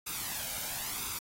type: noise with flanger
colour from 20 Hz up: white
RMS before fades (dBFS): -37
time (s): 0.06-1.19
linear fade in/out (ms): 10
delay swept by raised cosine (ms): 0.81 to 1.35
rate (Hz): 0.99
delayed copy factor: +0.65
effects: AAC 48 kbps